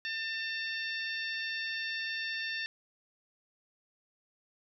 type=harmonic tone with a mistuned harmonic; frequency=897 Hz; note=A5; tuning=33 cents sharp; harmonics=2 / 3 / 4 / 5 / 6; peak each=-36 / -40 / -42 / -44 / -46 dBFS; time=0.05-2.66 s; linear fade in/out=0 ms; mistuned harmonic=6; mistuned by=+22 cents; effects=none